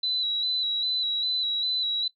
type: tone with vibrato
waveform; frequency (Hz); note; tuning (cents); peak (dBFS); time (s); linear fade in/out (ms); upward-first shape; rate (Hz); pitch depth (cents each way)
sine; 3945; B7; -3; -24; 0.03-2.08; 5; square; 2.5; 29
effects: noise-tail reverb RT60 0.1 s tail -18 dB re dry